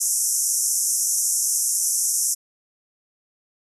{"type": "band-pass noise", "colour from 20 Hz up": "pink", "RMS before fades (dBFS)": -22, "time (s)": [0, 2.35], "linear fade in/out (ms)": 20, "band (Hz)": [5600, 12000], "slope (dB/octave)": 96, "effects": []}